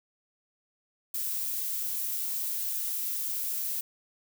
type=noise; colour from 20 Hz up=violet; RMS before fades=-32 dBFS; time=1.14-3.81 s; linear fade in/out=5 ms; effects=none